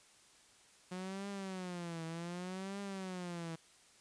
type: tone with vibrato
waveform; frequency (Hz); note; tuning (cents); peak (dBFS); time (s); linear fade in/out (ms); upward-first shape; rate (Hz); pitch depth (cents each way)
sawtooth; 180.6; F#3; -42; -37; 0.91-3.56; 10; triangle; 0.66; 190
effects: white hiss -64 dBFS RMS until 4 s + resampled to 22050 Hz